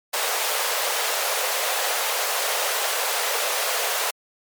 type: high-pass noise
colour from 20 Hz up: pink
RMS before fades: -24 dBFS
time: 0.13-4.11 s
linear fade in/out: 10 ms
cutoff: 460 Hz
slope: 48 dB/octave
effects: MP3 96 kbps